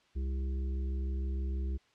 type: harmonic tone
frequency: 66.3 Hz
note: C2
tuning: 23 cents sharp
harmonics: 1 / 3 / 5 / 6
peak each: -31 / -46 / -48 / -52 dBFS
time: 0.15-1.78 s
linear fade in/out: 20 ms
effects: white hiss -67 dBFS RMS until 1.94 s + low-pass 4000 Hz 12 dB/octave